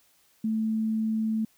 sine tone, 220 Hz, A3, in tune, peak -24 dBFS, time 0.44-1.45 s, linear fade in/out 5 ms, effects white hiss -64 dBFS RMS until 1.57 s

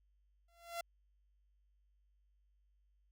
sawtooth tone with exponential growth, 683 Hz, F5, 39 cents flat, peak -33 dBFS, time 0.48-0.81 s, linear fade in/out 5 ms, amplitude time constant 71 ms, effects added 50 Hz sine -70 dBFS peak until 3.11 s

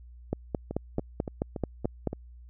two click trains, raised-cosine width 2 ms, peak -14 / -20 dBFS, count 9 / 6, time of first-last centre 0.33-2.073 / 0.71-2.13 s, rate 4.59 / 3.52 Hz, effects added 60 Hz sine -46 dBFS peak until 2.49 s

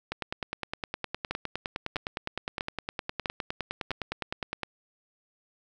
two click trains, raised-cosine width 0.3 ms, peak -14 / -15 dBFS, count 5 / 45, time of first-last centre 1.31-3.907 / 0.12-4.633 s, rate 1.54 / 9.75 Hz, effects none

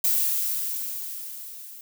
violet noise with level ramp, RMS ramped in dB -21 to -43 dBFS, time 0.04-1.81 s, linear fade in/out 2 ms, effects none

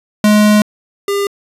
square tone pair in turn, 210.4 / 401.3 Hz, G#3 / G4, +23 / +41 cents, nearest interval major seventh, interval 1118 cents, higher second, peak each -7 / -14 dBFS, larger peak first, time 0.24-0.62 / 1.08-1.27 s, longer first, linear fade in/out 2 ms, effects resampled to 32000 Hz

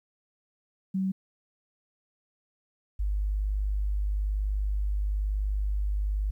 sine tone pair in turn, 190.3 / 50.53 Hz, F#3 / G#1, +49 / -47 cents, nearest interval octave + major seventh, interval 2296 cents, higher first, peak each -25 dBFS, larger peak neither, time 0.94-1.12 / 2.99-6.31 s, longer second, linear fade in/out 10 ms, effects 11-bit

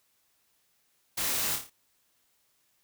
white noise with echo, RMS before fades -31 dBFS, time 1.17-1.56 s, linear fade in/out 10 ms, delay 28 ms, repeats 5, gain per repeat -5 dB, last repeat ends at 1.7 s, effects white hiss -71 dBFS RMS until 2.83 s

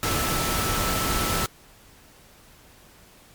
sine tone in noise, 1318.5 Hz, E6, in tune, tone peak -30 dBFS, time 0.03-1.46 s, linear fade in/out 0 ms, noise pink, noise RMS -25 dBFS, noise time 0.03-1.46 s, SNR -8 dB, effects pink hiss -52 dBFS RMS until 3.34 s + MP3 96 kbps

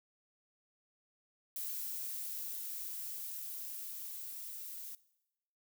violet noise with level ramp, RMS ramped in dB -40 to -46 dBFS, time 1.56-4.95 s, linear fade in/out 2 ms, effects noise-tail reverb RT60 0.9 s tail -20 dB re dry

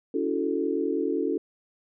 sine chord, F# minor seventh, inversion second, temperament equal with one note detuned, 283.8 / 329.6 / 370 / 440 Hz, C#4 / E4 / F#4 / A4, +41 / 0 / 0 / 0 cents, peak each -29 / -30 / -30 / -29 dBFS, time 0.14-1.38 s, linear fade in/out 5 ms, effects none

